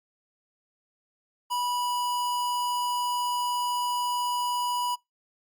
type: tone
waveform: square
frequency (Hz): 979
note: B5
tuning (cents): -15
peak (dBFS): -27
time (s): 1.5-4.96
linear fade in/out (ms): 20
effects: noise-tail reverb RT60 0.2 s tail -25 dB re dry + Opus 48 kbps